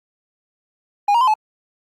triangle tone with pitch steps, 817 / 942 / 1027 / 861 Hz, G#5 / A#5 / C6 / A5, -29 / +18 / -33 / -38 cents, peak -10 dBFS, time 1.08-1.34 s, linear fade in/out 5 ms, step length 65 ms, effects Opus 48 kbps

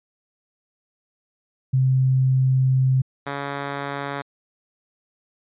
sine / 5% pulse tone pair in turn, 130.81 / 140.89 Hz, C3 / C#3, 0 / +28 cents, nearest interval minor second, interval 128 cents, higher second, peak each -15 dBFS, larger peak neither, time 1.73-3.02 / 3.26-4.22 s, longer first, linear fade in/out 10 ms, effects resampled to 8000 Hz

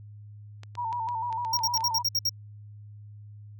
clicks, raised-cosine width 0.2 ms, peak -27 dBFS, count 9, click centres 0.634 / 0.753 / 0.928 / 1.088 / 1.327 / 1.449 / 1.59 / 1.776 / 1.807 s
sine tone with vibrato, 932.3 Hz, A#5, in tune, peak -28 dBFS, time 0.77-2.03 s, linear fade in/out 20 ms, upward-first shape square, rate 6.6 Hz, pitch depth 62 cents each way
square tone bursts, 5588 Hz, F8, in tune, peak -23 dBFS, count 8, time 1.53-2.294 s, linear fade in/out 5 ms, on 43 ms, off 60 ms
effects added 104 Hz sine -43 dBFS peak until 3.59 s

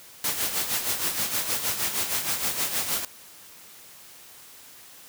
white noise with tremolo, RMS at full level -25 dBFS, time 0.24-3.05 s, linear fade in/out 2 ms, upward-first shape sine, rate 6.4 Hz, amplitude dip 60%, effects white hiss -48 dBFS RMS until 5.08 s + high-pass 60 Hz 12 dB/octave

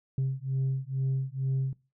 sine beating tone pair, 132.3 / 134.5 Hz, C3 / C3, +20 / +48 cents, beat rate 2.2 Hz, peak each -28 dBFS, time 0.18-1.73 s, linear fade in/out 2 ms, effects noise-tail reverb RT60 0.3 s tail -21 dB re dry + tanh soft clip ceiling -23 dBFS

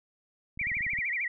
clicks, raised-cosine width 5 ms, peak -33 dBFS, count 9, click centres 0.575 / 0.614 / 0.67 / 0.717 / 0.769 / 0.808 / 0.866 / 0.934 / 0.988 s
sine tone with vibrato, 2122 Hz, C7, 24 cents sharp, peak -28 dBFS, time 0.59-1.28 s, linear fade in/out 5 ms, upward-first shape sine, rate 13 Hz, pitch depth 210 cents each way
effects none

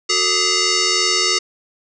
sine tone with frequency modulation, 370 Hz, F#4, in tune, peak -14 dBFS, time 0.09-1.39 s, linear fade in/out 10 ms, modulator 823 Hz, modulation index 7.6, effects none

